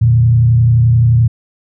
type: tone with frequency modulation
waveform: sine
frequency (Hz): 117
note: A#2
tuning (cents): +7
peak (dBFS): -6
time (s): 0.01-1.28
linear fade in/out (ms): 10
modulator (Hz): 31.5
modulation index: 0.55
effects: none